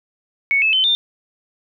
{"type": "tone with pitch steps", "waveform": "sine", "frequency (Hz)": [2217, 2606, 3064, 3602], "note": ["C#7", "E7", "G7", "A7"], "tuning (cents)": [0, -20, -40, 40], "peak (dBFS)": -13, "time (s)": [0.51, 0.95], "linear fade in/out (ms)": 0, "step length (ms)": 110, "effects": []}